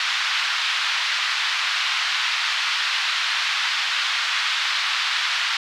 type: band-pass noise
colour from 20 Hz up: white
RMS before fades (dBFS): -23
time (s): 0-5.57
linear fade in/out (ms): 2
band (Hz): 1100 to 4100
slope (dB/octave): 24
effects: none